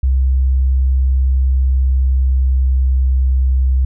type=tone with pitch glide; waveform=sine; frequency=65.41 to 64.92 Hz; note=C2 to C2; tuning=0 to -13 cents; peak=-10 dBFS; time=0.03-3.85 s; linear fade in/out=5 ms; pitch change=-13 cents; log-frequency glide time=1.39-3.08 s; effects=none